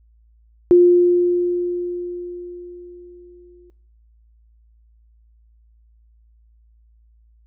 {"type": "tone with exponential decay", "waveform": "sine", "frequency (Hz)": 352.9, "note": "F4", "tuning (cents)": 18, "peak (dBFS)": -6, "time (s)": [0.71, 3.7], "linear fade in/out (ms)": 0, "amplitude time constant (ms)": 650, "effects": ["noise-tail reverb RT60 0.5 s tail -18 dB re dry", "added 56 Hz sine -51 dBFS peak until 7.46 s"]}